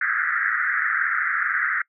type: band-pass noise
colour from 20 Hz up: pink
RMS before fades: -23 dBFS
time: 0.01-1.82 s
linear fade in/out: 5 ms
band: 1300 to 2000 Hz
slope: 96 dB/octave
effects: noise-tail reverb RT60 0.1 s tail -24 dB re dry